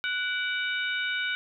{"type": "harmonic tone with a mistuned harmonic", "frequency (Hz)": 740, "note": "F#5", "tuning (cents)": 0, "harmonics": [2, 3, 4, 5], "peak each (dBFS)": [-29, -33, -35, -37], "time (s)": [0.04, 1.35], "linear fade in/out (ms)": 0, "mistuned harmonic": 3, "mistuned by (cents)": 65, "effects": []}